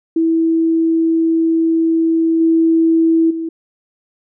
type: tone with level steps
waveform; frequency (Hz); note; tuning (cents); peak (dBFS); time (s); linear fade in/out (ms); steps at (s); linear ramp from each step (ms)
sine; 327; E4; -14; -11 / -9 / -19; 0.16-3.49; 5; 2.4 / 3.3; 10
effects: none